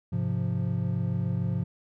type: chord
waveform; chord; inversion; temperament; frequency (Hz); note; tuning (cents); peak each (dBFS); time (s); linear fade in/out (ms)
triangle; F minor; first; equal; 103.83 / 130.81 / 174.61; Ab2 / C3 / F3; 0 / 0 / 0; -28; 0.12-1.64; 10
effects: none